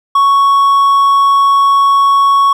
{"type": "tone", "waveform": "triangle", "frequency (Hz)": 1111, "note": "C#6", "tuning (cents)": 4, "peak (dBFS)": -4, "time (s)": [0.15, 2.53], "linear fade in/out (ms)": 5, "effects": []}